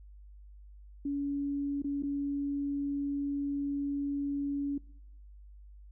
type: tone with dropouts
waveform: sine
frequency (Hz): 282.9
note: C#4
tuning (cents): +35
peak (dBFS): -30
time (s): 1.05-4.78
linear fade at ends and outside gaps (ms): 5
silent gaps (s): 1.821-1.843 / 2.025-2.033
effects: noise-tail reverb RT60 0.8 s tail -24 dB re dry + added 50 Hz sine -49 dBFS peak until 5.91 s